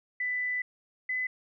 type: tone pair in turn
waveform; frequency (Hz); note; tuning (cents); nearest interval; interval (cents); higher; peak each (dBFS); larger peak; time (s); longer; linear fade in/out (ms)
sine; 1992 / 2013; B6 / B6; +14 / +33; unison; 19; second; -28; neither; 0.2-0.62 / 1.09-1.27; first; 5
effects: none